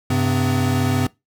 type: tone cluster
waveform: square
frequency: 98.5 / 133.4 / 254 Hz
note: G2 / C3 / B3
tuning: +9 / +34 / +49 cents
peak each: -22 dBFS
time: 0.1-1.07 s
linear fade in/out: 5 ms
effects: noise-tail reverb RT60 0.2 s tail -21 dB re dry